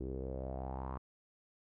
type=tone with low-pass filter sweep; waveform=sawtooth; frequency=65.41 Hz; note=C2; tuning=in tune; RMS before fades=-41 dBFS; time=0-0.98 s; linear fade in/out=10 ms; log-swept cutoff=360 to 1100 Hz; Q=4.6; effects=none